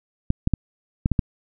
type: clicks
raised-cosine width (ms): 5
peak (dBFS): -6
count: 6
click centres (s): 0.304 / 0.474 / 0.537 / 1.059 / 1.117 / 1.192
effects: none